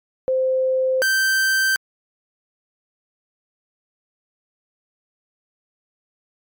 sine / 45% pulse tone pair in turn, 520 / 1558.2 Hz, C5 / G6, -11 / -11 cents, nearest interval octave + perfect fifth, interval 1900 cents, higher second, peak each -16 dBFS, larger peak neither, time 0.28-1.02 / 1.02-1.76 s, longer neither, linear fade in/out 0 ms, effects MP3 96 kbps

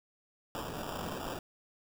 white noise with sample-and-hold, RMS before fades -39 dBFS, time 0.55-1.39 s, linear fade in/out 0 ms, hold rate 2100 Hz, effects none

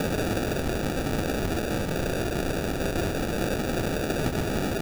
white noise with sample-and-hold, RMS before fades -27 dBFS, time 0-4.81 s, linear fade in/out 2 ms, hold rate 1050 Hz, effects none

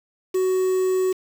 triangle tone with quantisation, 372.8 Hz, F#4, 13 cents sharp, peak -16 dBFS, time 0.34-1.13 s, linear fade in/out 10 ms, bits 6, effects none

